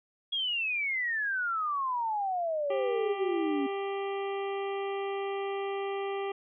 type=exponential sweep; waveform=sine; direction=down; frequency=3339 to 271 Hz; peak=-28 dBFS; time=0.32-3.67 s; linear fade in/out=10 ms
type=harmonic tone; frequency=395.1 Hz; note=G4; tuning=14 cents sharp; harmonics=1 / 2 / 3 / 5 / 6 / 7 / 8; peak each=-32 / -38 / -42 / -46 / -48 / -49 / -50 dBFS; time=2.7-6.32 s; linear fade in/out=5 ms
effects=none